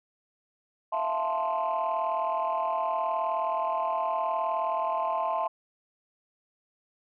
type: chord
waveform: sine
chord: F major seventh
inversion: third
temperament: equal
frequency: 659.3 / 698.5 / 880 / 1046.5 Hz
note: E5 / F5 / A5 / C6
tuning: 0 / 0 / 0 / 0 cents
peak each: -30 / -33 / -30 / -29 dBFS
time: 0.92-5.48 s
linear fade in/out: 10 ms
effects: tanh soft clip ceiling -20 dBFS